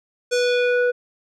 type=tone with low-pass filter sweep; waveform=square; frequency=490.7 Hz; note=B4; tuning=11 cents flat; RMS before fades=-19 dBFS; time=0.31-0.92 s; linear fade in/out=20 ms; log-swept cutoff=7300 to 1100 Hz; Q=1.7; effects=none